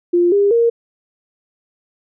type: tone with pitch steps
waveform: sine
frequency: 349.2 / 403.4 / 466.1 Hz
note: F4 / G4 / A#4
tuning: 0 / +50 / 0 cents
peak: -10 dBFS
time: 0.13-0.7 s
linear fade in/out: 10 ms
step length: 190 ms
effects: none